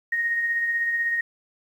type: tone with tremolo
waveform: sine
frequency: 1864.7 Hz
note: A#6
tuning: in tune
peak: -20 dBFS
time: 0.12-1.21 s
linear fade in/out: 5 ms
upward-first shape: sine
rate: 16 Hz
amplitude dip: 35%
effects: 9-bit